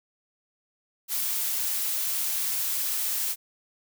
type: noise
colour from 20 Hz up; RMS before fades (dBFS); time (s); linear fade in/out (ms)
blue; -28; 1.08-3.36; 50
effects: none